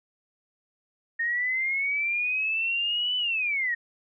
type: linear two-way sweep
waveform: sine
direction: up then down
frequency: 1838 to 3006 to 1838 Hz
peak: -24 dBFS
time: 1.19-3.75 s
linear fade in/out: 10 ms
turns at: 3.17 s
effects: none